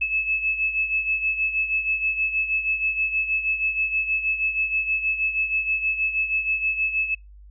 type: beating tone pair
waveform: sine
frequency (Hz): 2600 / 2606.3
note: E7 / E7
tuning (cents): -24 / -20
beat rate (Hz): 6.3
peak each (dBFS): -22 / -28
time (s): 0.01-7.15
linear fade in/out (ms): 10
effects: noise-tail reverb RT60 0.2 s tail -26 dB re dry + added 50 Hz sine -43 dBFS peak until 7.5 s